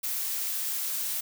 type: noise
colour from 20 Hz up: blue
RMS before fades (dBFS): -31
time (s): 0.03-1.21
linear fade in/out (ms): 10
effects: none